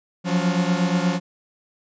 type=tone cluster; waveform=45% pulse; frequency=174.8 / 183.2 / 280.4 Hz; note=F3 / F#3 / C#4; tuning=+2 / -17 / +20 cents; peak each=-21 / -23 / -29 dBFS; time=0.24-1.2 s; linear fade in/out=50 ms; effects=resampled to 16000 Hz